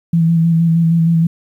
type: tone with vibrato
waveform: sine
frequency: 165.7 Hz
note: E3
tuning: 9 cents sharp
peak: -9 dBFS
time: 0.13-1.27 s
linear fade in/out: 5 ms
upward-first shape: square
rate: 6.4 Hz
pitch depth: 21 cents each way
effects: 8-bit